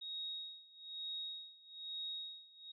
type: tone with tremolo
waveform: sine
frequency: 3765 Hz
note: A#7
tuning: 16 cents sharp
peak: -40 dBFS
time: 0.01-2.72 s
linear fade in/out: 10 ms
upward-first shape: sine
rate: 1.1 Hz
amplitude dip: 90%
effects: none